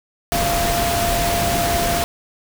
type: tone in noise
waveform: sine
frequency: 690 Hz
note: F5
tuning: 21 cents flat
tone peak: -20 dBFS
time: 0.32-2.04 s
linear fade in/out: 0 ms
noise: pink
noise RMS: -21 dBFS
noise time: 0.32-2.04 s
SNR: -2 dB
effects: none